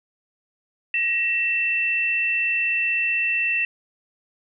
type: tone pair together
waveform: sine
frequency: 1896 / 2681 Hz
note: A#6 / E7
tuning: +29 / +29 cents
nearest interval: tritone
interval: 600 cents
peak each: -27 / -20 dBFS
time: 0.94-3.65 s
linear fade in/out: 2 ms
effects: none